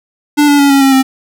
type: tone with pitch steps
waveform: square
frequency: 293.7 / 287.7 / 281.7 / 275.9 / 270.3 / 264.7 Hz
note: D4 / D4 / C#4 / C#4 / C#4 / C4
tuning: 0 / -36 / +28 / -8 / -44 / +20 cents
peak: -6 dBFS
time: 0.37-1.03 s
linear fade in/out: 20 ms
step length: 110 ms
effects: none